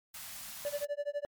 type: band-stop noise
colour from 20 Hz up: white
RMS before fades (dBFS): -45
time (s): 0.14-0.85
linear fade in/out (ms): 5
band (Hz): 250 to 620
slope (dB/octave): 48
type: tone with tremolo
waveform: triangle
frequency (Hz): 580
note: D5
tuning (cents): -22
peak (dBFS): -28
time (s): 0.65-1.25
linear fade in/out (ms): 0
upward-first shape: sine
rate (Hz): 12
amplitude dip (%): 100
effects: MP3 96 kbps